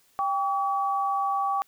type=tone pair together; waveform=sine; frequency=791.4 / 1139 Hz; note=G5 / C#6; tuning=+16 / +47 cents; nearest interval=tritone; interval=631 cents; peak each=-26 / -26 dBFS; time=0.19-1.62 s; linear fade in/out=0 ms; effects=white hiss -63 dBFS RMS until 1.67 s